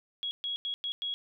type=tone bursts at uneven times; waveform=sine; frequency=3322 Hz; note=G#7; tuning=in tune; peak=-31 dBFS; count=5; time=0.23-0.31 / 0.44-0.56 / 0.65-0.74 / 0.84-0.92 / 1.02-1.14 s; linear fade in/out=0 ms; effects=none